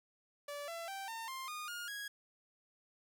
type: tone with pitch steps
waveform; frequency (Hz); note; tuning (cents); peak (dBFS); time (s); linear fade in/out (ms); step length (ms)
sawtooth; 578 / 671.7 / 780.5 / 907 / 1054 / 1224.7 / 1423.2 / 1653.8; D5 / E5 / G5 / A#5 / C6 / D#6 / F6 / G#6; -28 / +32 / -8 / -48 / +12 / -28 / +32 / -8; -38; 0.48-2.08; 5; 200
effects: none